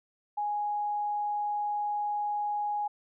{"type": "tone", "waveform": "sine", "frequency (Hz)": 830, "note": "G#5", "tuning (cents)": -1, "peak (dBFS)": -28, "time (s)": [0.37, 2.88], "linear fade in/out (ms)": 10, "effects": []}